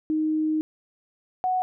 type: tone pair in turn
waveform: sine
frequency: 311.1 / 739.9 Hz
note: D#4 / F#5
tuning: 0 / 0 cents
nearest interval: octave + minor third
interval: 1500 cents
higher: second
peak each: -21 / -21 dBFS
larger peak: neither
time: 0.1-0.61 / 1.44-1.62 s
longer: first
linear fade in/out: 0 ms
effects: none